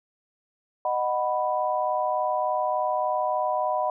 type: chord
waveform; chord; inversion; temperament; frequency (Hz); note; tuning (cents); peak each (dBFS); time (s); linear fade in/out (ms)
sine; B major; first; just; 617.4 / 740.8 / 987.8; D#5 / F#5 / B5; -14 / +2 / 0; -27; 0.85-3.9; 2
effects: none